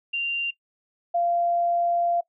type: tone pair in turn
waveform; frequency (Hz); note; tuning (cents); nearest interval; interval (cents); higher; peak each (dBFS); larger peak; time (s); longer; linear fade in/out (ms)
sine; 2778 / 691.1; F7 / F5; -10 / -18; 2 octaves; 2408; first; -23 / -20; second; 0.13-0.51 / 1.14-2.21; second; 10
effects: noise-tail reverb RT60 0.1 s tail -21 dB re dry